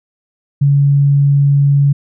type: tone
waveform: sine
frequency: 141.3 Hz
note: C#3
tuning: 34 cents sharp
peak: -7 dBFS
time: 0.61-1.93 s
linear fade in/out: 10 ms
effects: none